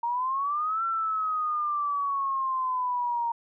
sine exponential two-way sweep, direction up then down, 929 to 1357 to 929 Hz, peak -25 dBFS, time 0.03-3.32 s, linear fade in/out 5 ms, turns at 0.84 s, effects none

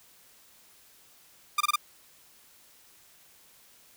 sawtooth tone bursts, 1200 Hz, D6, 37 cents sharp, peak -18 dBFS, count 4, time 1.58-1.759 s, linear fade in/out 5 ms, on 26 ms, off 25 ms, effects white hiss -58 dBFS RMS until 3.96 s

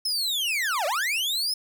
40% pulse linear two-way sweep, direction down then up, 5280 to 550 to 5260 Hz, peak -23 dBFS, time 0.05-1.54 s, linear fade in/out 5 ms, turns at 0.86 s, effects none

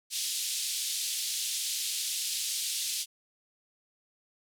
pink band-pass noise, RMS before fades -33 dBFS, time 0.1-3.06 s, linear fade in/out 50 ms, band 3300 to 12000 Hz, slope 24 dB/octave, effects none

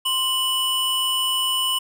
square tone pair together, 1046.5 / 2960 Hz, C6 / F#7, 0 / 0 cents, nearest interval octave + tritone, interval 1800 cents, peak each -28 / -21 dBFS, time 0.05-1.79 s, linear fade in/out 10 ms, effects none

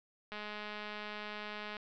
click train, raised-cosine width 0.3 ms, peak -27 dBFS, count 305, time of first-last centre 0.32-1.768 s, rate 210 Hz, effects low-pass 5000 Hz 12 dB/octave

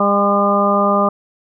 harmonic tone with a mistuned harmonic, 201.6 Hz, G3, 49 cents sharp, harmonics 1 / 2 / 3 / 4 / 5 / 6, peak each -18 / -22 / -17 / -22 / -22 / -16 dBFS, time 0-1.09 s, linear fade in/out 5 ms, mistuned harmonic 5, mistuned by +28 cents, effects none

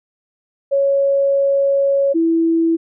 sine tone pair in turn, 554.4 / 329.6 Hz, C#5 / E4, 0 / 0 cents, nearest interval major sixth, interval 900 cents, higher first, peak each -12 dBFS, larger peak neither, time 0.71-2.14 / 2.14-2.77 s, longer first, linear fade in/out 20 ms, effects none

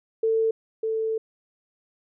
sine tone pair in turn, 446.8 / 443.2 Hz, A4 / A4, +27 / +13 cents, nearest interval unison, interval 14 cents, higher first, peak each -19 / -23 dBFS, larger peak first, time 0.23-0.51 / 0.83-1.18 s, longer second, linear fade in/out 5 ms, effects none

